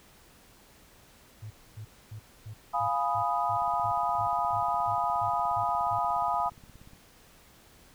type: tone bursts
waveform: sine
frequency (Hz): 107.3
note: A2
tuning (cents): -43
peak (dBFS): -38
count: 14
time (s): 1.42-5.99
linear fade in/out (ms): 10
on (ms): 85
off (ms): 260
type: chord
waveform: sine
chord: F half-diminished seventh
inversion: none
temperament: equal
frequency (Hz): 698.5 / 830.6 / 987.8 / 1244.5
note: F5 / Ab5 / Cb6 / Eb6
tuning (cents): 0 / 0 / 0 / 0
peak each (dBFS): -31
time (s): 2.73-6.5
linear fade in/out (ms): 20
type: click train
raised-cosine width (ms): 5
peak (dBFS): -39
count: 57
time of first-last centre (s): 3.62-6.934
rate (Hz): 16.9
effects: pink hiss -57 dBFS RMS until 7.94 s